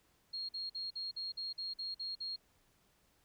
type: tone bursts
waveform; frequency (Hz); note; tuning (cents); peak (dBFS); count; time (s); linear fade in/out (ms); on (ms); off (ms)
sine; 4261; C8; +31; -38; 10; 0.33-2.362; 10; 160; 48
effects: pink hiss -72 dBFS RMS until 3.24 s